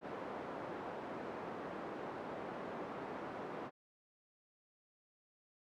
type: band-pass noise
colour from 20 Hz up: pink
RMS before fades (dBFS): -45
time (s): 0.01-3.71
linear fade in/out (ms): 50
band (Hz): 280 to 1100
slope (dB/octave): 12
effects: none